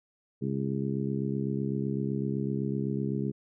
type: harmonic tone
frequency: 67.9 Hz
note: C#2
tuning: 35 cents flat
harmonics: 2 / 3 / 4 / 5 / 6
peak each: -32 / -32 / -37 / -37 / -37 dBFS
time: 0.41-3.32 s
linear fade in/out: 20 ms
effects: none